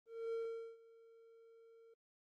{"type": "tone with ADSR envelope", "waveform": "triangle", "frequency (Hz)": 456.5, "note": "A#4", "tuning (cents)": -36, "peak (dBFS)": -35, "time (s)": [0.06, 1.94], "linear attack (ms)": 270, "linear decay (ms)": 440, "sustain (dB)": -23, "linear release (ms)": 5, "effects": ["noise-tail reverb RT60 0.2 s tail -26 dB re dry", "Opus 32 kbps"]}